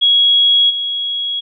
sine tone with level steps, 3322 Hz, G#7, in tune, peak -8 / -17 dBFS, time 0.01-1.41 s, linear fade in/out 20 ms, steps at 0.69 s, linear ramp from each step 20 ms, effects none

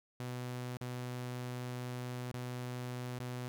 sawtooth tone with dropouts, 124.3 Hz, B2, 12 cents sharp, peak -35 dBFS, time 0.2-3.48 s, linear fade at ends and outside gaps 0 ms, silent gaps 0.77-0.811 / 2.316-2.34 / 3.188-3.201 s, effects none

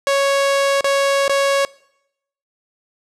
sawtooth tone with dropouts, 554.4 Hz, C#5, in tune, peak -10 dBFS, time 0.07-1.65 s, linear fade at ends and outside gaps 1 ms, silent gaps 0.809-0.843 / 1.28-1.295 s, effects noise-tail reverb RT60 0.8 s tail -23 dB re dry + low-pass 9000 Hz 12 dB/octave

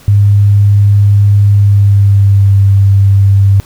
sine tone with pitch glide, 101.6 to 98.71 Hz, G#2 to G2, -38 to +13 cents, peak -3 dBFS, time 0.08-3.6 s, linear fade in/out 0 ms, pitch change -49 cents, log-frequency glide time 1.48-2.59 s, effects pink hiss -39 dBFS RMS until 3.65 s

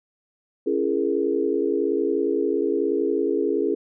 sine chord, A# half-diminished seventh, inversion first, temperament equal with one note detuned, 277.2 / 338.3 / 415.3 / 466.2 Hz, C#4 / E4 / G#4 / A#4, 0 / +45 / 0 / 0 cents, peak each -27 / -25 / -23 / -28 dBFS, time 0.66-3.75 s, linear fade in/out 10 ms, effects none

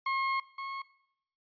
30% pulse tone pair in turn, 1077 / 1088.9 Hz, C6 / C#6, +50 / -31 cents, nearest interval unison, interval 19 cents, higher second, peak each -26 / -34 dBFS, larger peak first, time 0.06-0.4 / 0.58-0.82 s, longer first, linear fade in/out 5 ms, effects noise-tail reverb RT60 0.7 s tail -18 dB re dry + resampled to 11025 Hz

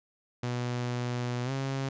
sawtooth tone with pitch glide, 122.5 to 135.14 Hz, B2 to C#3, -14 to -44 cents, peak -26 dBFS, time 0.43-1.89 s, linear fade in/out 5 ms, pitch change +170 cents, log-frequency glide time 1.44-1.51 s, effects resampled to 16000 Hz

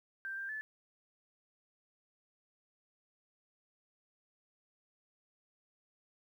sine tone with pitch steps, 1572 / 1585 / 1737 Hz, G6 / G6 / A6, +4 / +19 / -23 cents, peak -38 dBFS, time 0.25-0.61 s, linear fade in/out 0 ms, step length 120 ms, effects 12-bit

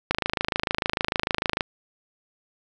click train, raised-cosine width 0.3 ms, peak -6 dBFS, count 41, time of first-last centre 0.11-1.608 s, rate 26.7 Hz, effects none

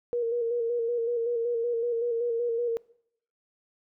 sine tone with vibrato, 470.1 Hz, A#4, 15 cents sharp, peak -25 dBFS, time 0.13-2.77 s, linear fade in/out 0 ms, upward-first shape square, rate 5.3 Hz, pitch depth 36 cents each way, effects noise-tail reverb RT60 0.7 s tail -23 dB re dry

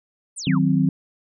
sine exponential sweep, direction down, 9956 to 830.6 Hz, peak -29 dBFS, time 0.36-0.59 s, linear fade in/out 20 ms
sine chord, C diminished, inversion first, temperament equal, 155.56 / 185 / 261.6 Hz, Eb3 / Gb3 / C4, 0 / 0 / 0 cents, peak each -20 dBFS, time 0.47-0.89 s, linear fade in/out 2 ms
effects none

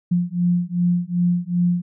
sine beating tone pair, 174.61 / 177.21 Hz, F3 / F3, 0 / +26 cents, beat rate 2.6 Hz, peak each -20 dBFS, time 0.11-1.82 s, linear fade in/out 10 ms, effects none

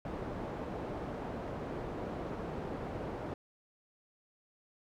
white low-pass noise, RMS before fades -40 dBFS, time 0.05-3.34 s, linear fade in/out 2 ms, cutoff 590 Hz, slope 12 dB/octave, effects none

